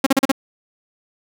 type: tone bursts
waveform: sawtooth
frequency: 270 Hz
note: C#4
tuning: 45 cents flat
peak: -7 dBFS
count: 5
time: 0.04-0.317 s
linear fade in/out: 5 ms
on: 25 ms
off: 38 ms
effects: none